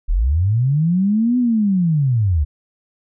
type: linear two-way sweep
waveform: sine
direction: up then down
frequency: 33.16 to 252 to 67.5 Hz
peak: -13 dBFS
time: 0.08-2.45 s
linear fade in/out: 20 ms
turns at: 1.38 s
effects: none